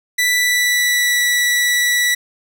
sawtooth tone with pitch glide, 1975.5 to 1952.8 Hz, B6 to B6, 0 to -20 cents, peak -10 dBFS, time 0.18-2.15 s, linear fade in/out 10 ms, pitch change -20 cents, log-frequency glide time 0.35-1.22 s, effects none

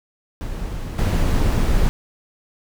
brown noise with level steps, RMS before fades -27 / -17 dBFS, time 0.41-1.89 s, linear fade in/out 0 ms, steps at 0.98 s, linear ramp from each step 10 ms, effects none

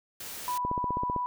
white noise, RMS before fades -40 dBFS, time 0.2-0.58 s, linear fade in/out 5 ms
sine tone, 987.8 Hz, B5, in tune, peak -28 dBFS, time 0.48-1.26 s, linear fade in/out 0 ms
click train, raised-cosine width 2 ms, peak -20 dBFS, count 9, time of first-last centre 0.65-1.163 s, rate 15.6 Hz
effects none

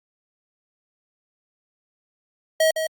square tone with echo, 637 Hz, D#5, 41 cents sharp, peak -16 dBFS, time 2.6-2.71 s, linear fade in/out 5 ms, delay 160 ms, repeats 1, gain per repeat -7 dB, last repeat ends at 2.87 s, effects Opus 48 kbps

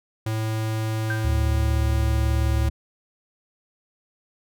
square tone, 110 Hz, A2, in tune, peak -24 dBFS, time 0.26-2.69 s, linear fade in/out 5 ms
sine tone with exponential decay, 1568 Hz, G6, in tune, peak -23 dBFS, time 1.1-1.34 s, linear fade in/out 2 ms, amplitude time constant 51 ms
triangle tone with pitch glide, 74.2 to 71.14 Hz, D2 to C#2, +18 to +45 cents, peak -18 dBFS, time 1.24-2.7 s, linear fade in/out 10 ms, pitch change -73 cents, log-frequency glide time 1.46-2.07 s
effects none

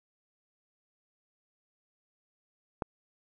click, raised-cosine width 1 ms, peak -17 dBFS, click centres 2.822 s, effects none

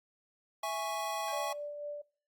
square chord, C# minor, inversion first, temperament equal, 659.3 / 830.6 / 1108.7 Hz, E5 / G#5 / C#6, 0 / 0 / 0 cents, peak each -39 / -38 / -39 dBFS, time 0.63-1.53 s, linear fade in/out 5 ms
sawtooth tone with exponential decay, 795 Hz, G5, 24 cents sharp, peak -40 dBFS, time 1.28-1.5 s, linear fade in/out 2 ms, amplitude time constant 46 ms
sine tone with tremolo, 586 Hz, D5, 4 cents flat, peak -36 dBFS, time 1.32-2.02 s, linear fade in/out 10 ms, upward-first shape sine, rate 4 Hz, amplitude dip 35%
effects noise-tail reverb RT60 0.5 s tail -24 dB re dry + Opus 48 kbps

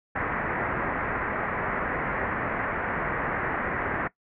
white low-pass noise, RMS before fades -29 dBFS, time 0.15-4.08 s, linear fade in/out 10 ms, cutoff 2000 Hz, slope 48 dB/octave, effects noise-tail reverb RT60 0.1 s tail -19 dB re dry

